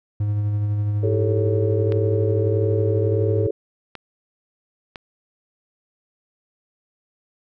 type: tone with tremolo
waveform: triangle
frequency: 103.83 Hz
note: G#2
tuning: in tune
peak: -16 dBFS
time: 0.2-3.47 s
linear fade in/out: 5 ms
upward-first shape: sine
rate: 12 Hz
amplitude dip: 25%
type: chord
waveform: sine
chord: A dominant seventh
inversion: second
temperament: equal with one note detuned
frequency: 329.6 / 398.4 / 440 / 554.4 Hz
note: E4 / G4 / A4 / C#5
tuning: 0 / +28 / 0 / 0 cents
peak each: -29 / -25 / -23 / -29 dBFS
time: 1.03-3.51 s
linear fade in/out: 5 ms
type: clicks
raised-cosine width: 0.3 ms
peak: -18 dBFS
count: 3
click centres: 1.922 / 3.953 / 4.958 s
effects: none